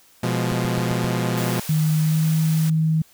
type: chord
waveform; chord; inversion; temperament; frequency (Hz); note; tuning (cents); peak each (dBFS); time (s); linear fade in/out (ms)
sawtooth; F diminished; second; equal; 123.47 / 174.61 / 207.7; Cb3 / F3 / Ab3; 0 / 0 / 0; -19 / -21 / -24; 0.23-1.6; 5
type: click train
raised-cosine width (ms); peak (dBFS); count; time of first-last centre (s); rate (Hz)
5; -21; 5; 0.52-1.044; 7.64
type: high-pass noise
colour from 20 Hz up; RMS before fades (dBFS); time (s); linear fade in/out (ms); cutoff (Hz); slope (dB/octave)
white; -34; 1.37-2.7; 5; 440; 24
type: tone with pitch glide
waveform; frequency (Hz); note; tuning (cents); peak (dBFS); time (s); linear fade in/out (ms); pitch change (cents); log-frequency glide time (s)
sine; 155.56 to 158.74; D#3 to D#3; 0 to +35; -16; 1.69-3.02; 5; +35; 1.97-2.3
effects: white hiss -54 dBFS RMS until 3.13 s